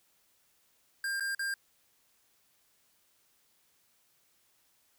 square tone with dropouts, 1599 Hz, G6, 34 cents sharp, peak -32 dBFS, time 1.04-1.54 s, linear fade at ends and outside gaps 2 ms, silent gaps 1.198-1.206 / 1.349-1.393 s, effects white hiss -70 dBFS RMS until 4.98 s

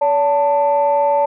sine tone pair together, 570.9 / 886 Hz, D5 / A5, -49 / +12 cents, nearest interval minor sixth, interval 761 cents, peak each -14 dBFS, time 0.01-1.26 s, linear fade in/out 10 ms, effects tanh soft clip ceiling -6 dBFS

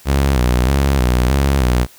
sawtooth tone with vibrato, 65.1 Hz, C2, 8 cents flat, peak -8 dBFS, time 0.05-1.87 s, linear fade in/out 50 ms, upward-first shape square, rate 1.6 Hz, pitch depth 100 cents each way, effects white hiss -45 dBFS RMS until 1.98 s

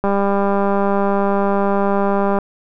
click train, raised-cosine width 1 ms, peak -5 dBFS, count 468, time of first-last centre 0.04-2.387 s, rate 199 Hz, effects none

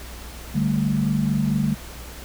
sine chord, D suspended fourth, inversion none, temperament just, 146.83 / 195.78 / 220.2 Hz, D3 / G3 / A3, 0 / -2 / +2 cents, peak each -23 dBFS, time 0.54-1.75 s, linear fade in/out 20 ms, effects added 60 Hz sine -38 dBFS peak until 2.24 s + pink hiss -40 dBFS RMS until 2.24 s

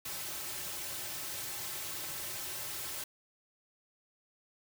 white noise with comb filter, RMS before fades -40 dBFS, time 0.05-3.04 s, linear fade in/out 5 ms, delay 4.2 ms, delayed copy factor -0.75, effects none

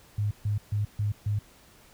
sine tone bursts, 103.83 Hz, G#2, in tune, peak -24 dBFS, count 5, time 0.18-1.39 s, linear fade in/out 5 ms, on 130 ms, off 140 ms, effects pink hiss -56 dBFS RMS until 1.93 s

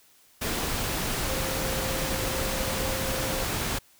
sine tone in noise, 528 Hz, C5, 16 cents sharp, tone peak -34 dBFS, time 1.28-3.44 s, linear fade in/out 10 ms, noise pink, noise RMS -29 dBFS, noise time 0.41-3.79 s, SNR -8 dB, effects white hiss -59 dBFS RMS until 3.99 s

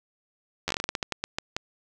slowing click train, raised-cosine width 0.2 ms, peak -10 dBFS, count 15, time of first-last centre 0.68-1.565 s, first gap 11 ms, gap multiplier 1.24, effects none

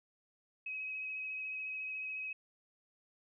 sine tone with vibrato, 2544 Hz, D#7, 38 cents sharp, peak -38 dBFS, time 0.66-2.33 s, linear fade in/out 5 ms, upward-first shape sine, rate 14 Hz, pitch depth 15 cents each way, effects none

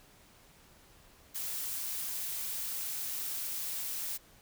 blue noise, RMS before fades -37 dBFS, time 1.34-4.18 s, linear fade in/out 20 ms, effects pink hiss -60 dBFS RMS until 4.41 s

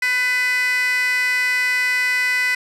15% pulse tone with high-pass filter, 500 Hz, B4, 21 cents sharp, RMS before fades -19 dBFS, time 0.02-2.55 s, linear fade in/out 5 ms, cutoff 2000 Hz, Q 4.4, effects low-pass 12000 Hz 12 dB/octave

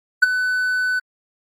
triangle tone with ADSR envelope, 1500 Hz, F#6, 23 cents sharp, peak -4 dBFS, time 0.22-1 s, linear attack 11 ms, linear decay 19 ms, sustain -12 dB, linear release 16 ms, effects Opus 48 kbps

